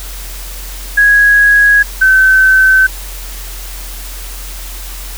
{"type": "tone pair in turn", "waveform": "sine", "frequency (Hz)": [1659, 1533.6], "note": ["G#6", "G6"], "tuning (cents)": [-2, -38], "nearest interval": "minor second", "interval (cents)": 136, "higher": "first", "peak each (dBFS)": -4, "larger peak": "neither", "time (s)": [[0.97, 1.83], [2.01, 2.87]], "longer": "neither", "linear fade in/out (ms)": 10, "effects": ["added 44 Hz sine -24 dBFS peak until 5.17 s", "white hiss -29 dBFS RMS until 5.17 s"]}